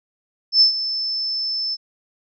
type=tone with ADSR envelope; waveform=sine; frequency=5274 Hz; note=E8; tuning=in tune; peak=-8 dBFS; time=0.52-1.77 s; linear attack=89 ms; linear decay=110 ms; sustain=-13 dB; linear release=38 ms; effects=none